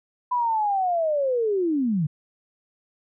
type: linear sweep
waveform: sine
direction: down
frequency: 1001 to 140 Hz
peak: -20 dBFS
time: 0.31-2.07 s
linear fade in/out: 10 ms
effects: none